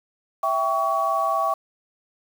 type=chord; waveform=sine; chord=C# diminished; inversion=first; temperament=equal with one note detuned; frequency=659.3 / 784 / 1126.2 Hz; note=E5 / G5 / C#6; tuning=0 / 0 / +27 cents; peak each=-25 / -26 / -22 dBFS; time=0.43-1.54 s; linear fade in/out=5 ms; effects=7-bit